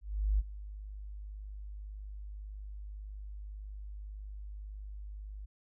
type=tone with ADSR envelope; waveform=sine; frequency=50.9 Hz; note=G#1; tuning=34 cents flat; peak=-24 dBFS; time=0.01-5.46 s; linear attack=380 ms; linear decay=30 ms; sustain=-17 dB; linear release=13 ms; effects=none